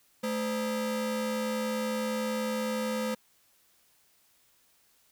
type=ring-modulated tone; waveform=45% pulse; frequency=364.8 Hz; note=F#4; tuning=24 cents flat; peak=-26 dBFS; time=0.23-3.15 s; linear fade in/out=10 ms; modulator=147 Hz; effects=white hiss -66 dBFS RMS until 5.11 s

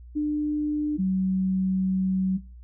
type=tone pair in turn; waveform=sine; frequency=299 / 188.36 Hz; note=D4 / F#3; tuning=+31 / +31 cents; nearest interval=minor sixth; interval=800 cents; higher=first; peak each=-22 / -21 dBFS; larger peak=second; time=0.15-0.98 / 0.98-2.38 s; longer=second; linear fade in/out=20 ms; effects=noise-tail reverb RT60 0.3 s tail -17 dB re dry + added 60 Hz sine -42 dBFS peak until 2.63 s

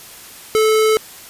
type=tone; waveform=square; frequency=435.4 Hz; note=A4; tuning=18 cents flat; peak=-12 dBFS; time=0.55-0.97 s; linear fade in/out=0 ms; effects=white hiss -38 dBFS RMS until 1.29 s + resampled to 32000 Hz

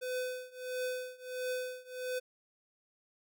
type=tone with tremolo; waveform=square; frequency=505 Hz; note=B4; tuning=39 cents sharp; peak=-33 dBFS; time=0.01-2.2 s; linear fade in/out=20 ms; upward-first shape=triangle; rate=1.5 Hz; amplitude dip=95%; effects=none

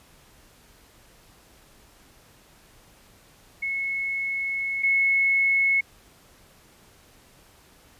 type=tone pair in turn; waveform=sine; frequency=2189 / 2189 Hz; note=C#7 / C#7; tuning=-22 / -22 cents; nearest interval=unison; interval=0 cents; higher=neither; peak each=-25 / -18 dBFS; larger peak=second; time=3.62-4.83 / 4.83-5.81 s; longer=first; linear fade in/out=10 ms; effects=pink hiss -55 dBFS RMS until 7.99 s + resampled to 32000 Hz

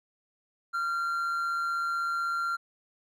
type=tone with amplitude modulation; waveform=triangle; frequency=1380 Hz; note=F6; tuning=21 cents flat; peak=-24 dBFS; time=0.73-2.57 s; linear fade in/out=20 ms; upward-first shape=sine; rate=156 Hz; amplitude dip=35%; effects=none

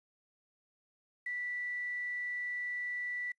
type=tone with quantisation; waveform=sine; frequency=1965 Hz; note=B6; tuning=9 cents flat; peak=-35 dBFS; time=1.26-3.32 s; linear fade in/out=5 ms; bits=10; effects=noise-tail reverb RT60 0.1 s tail -26 dB re dry + resampled to 24000 Hz

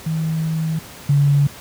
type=tone pair in turn; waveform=sine; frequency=160 / 142.54 Hz; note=D#3 / C#3; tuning=+49 / +49 cents; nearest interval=major second; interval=200 cents; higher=first; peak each=-18 / -11 dBFS; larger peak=second; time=0.06-0.79 / 1.09-1.47 s; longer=first; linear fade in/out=5 ms; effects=pink hiss -38 dBFS RMS until 1.6 s + high-pass 60 Hz 12 dB/octave

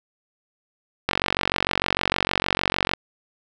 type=click train; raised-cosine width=0.3 ms; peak=-3 dBFS; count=87; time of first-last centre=1.09-2.935 s; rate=46.6 Hz; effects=none

